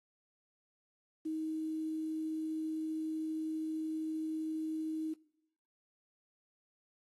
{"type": "tone with quantisation", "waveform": "sine", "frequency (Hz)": 315.4, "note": "D#4", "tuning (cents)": 24, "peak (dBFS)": -34, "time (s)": [1.25, 5.14], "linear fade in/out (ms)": 10, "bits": 10, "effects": ["noise-tail reverb RT60 0.9 s tail -23 dB re dry", "AAC 32 kbps"]}